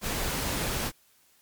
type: noise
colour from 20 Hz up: pink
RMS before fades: -30 dBFS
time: 0.01-0.92 s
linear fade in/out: 50 ms
effects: white hiss -63 dBFS RMS until 1.41 s + MP3 96 kbps